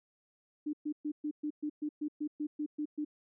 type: tone bursts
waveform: sine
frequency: 299.3 Hz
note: D4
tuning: 33 cents sharp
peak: -32 dBFS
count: 13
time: 0.66-3.049 s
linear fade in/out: 10 ms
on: 73 ms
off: 120 ms
effects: none